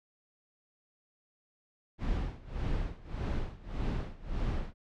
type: noise with tremolo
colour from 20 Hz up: brown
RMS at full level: -31 dBFS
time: 1.98-4.74 s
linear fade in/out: 50 ms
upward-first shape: sine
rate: 1.7 Hz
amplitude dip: 90%
effects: low-pass 4000 Hz 12 dB/octave